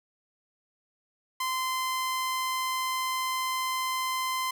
sawtooth tone, 1035 Hz, C6, 19 cents flat, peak -24 dBFS, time 1.4-4.51 s, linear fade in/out 5 ms, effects none

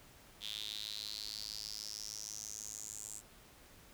square tone with high-pass filter sweep, 53.2 Hz, G#1, 42 cents sharp, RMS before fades -45 dBFS, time 0.4-3.22 s, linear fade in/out 50 ms, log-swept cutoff 3400 to 7700 Hz, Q 6.7, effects pink hiss -60 dBFS RMS until 3.93 s

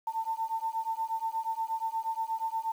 sine beating tone pair, 893 / 901.4 Hz, A5 / A5, +25 / +42 cents, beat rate 8.4 Hz, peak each -33 / -33 dBFS, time 0.07-2.72 s, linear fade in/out 5 ms, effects 9-bit

